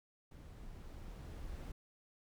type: noise with level ramp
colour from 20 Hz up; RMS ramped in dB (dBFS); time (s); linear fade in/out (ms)
brown; -53 to -45; 0.31-1.72; 5
effects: none